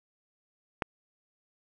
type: click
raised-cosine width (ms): 0.5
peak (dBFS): -13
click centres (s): 0.822
effects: none